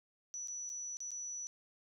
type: tone with dropouts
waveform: sine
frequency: 5920 Hz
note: F#8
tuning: in tune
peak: -40 dBFS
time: 0.34-1.47 s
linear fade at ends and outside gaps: 0 ms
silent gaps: 0.474-0.483 / 0.693-0.7 / 0.97-1.004 / 1.107-1.116 s
effects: none